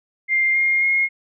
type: tone with pitch steps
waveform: sine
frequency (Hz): 2105 / 2127 / 2149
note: C7 / C7 / C7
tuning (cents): +10 / +28 / +46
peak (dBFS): -15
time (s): 0.28-1.09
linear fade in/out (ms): 50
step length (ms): 270
effects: none